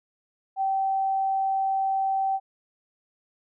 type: tone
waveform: sine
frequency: 774 Hz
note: G5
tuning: 22 cents flat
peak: -22 dBFS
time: 0.56-2.4 s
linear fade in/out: 50 ms
effects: none